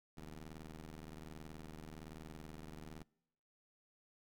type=ring-modulated tone; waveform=15% pulse; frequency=78 Hz; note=D#2; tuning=5 cents sharp; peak=-40 dBFS; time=0.17-3.03 s; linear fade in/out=5 ms; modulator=88.6 Hz; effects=noise-tail reverb RT60 0.9 s tail -26 dB re dry